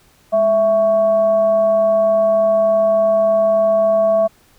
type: tone with frequency modulation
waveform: sine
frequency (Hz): 659.3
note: E5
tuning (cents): 0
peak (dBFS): -11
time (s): 0.32-4.28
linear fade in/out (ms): 20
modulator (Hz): 454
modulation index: 0.31
effects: pink hiss -53 dBFS RMS until 4.58 s